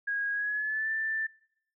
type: tone with pitch glide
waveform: sine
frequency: 1643 to 1771.1 Hz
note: G#6 to A6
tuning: -19 to +11 cents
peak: -28 dBFS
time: 0.07-1.27 s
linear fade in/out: 10 ms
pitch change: +130 cents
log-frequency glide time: 0.32-0.9 s
effects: noise-tail reverb RT60 0.7 s tail -23 dB re dry